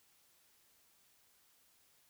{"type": "silence", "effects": ["white hiss -70 dBFS RMS until 2.09 s"]}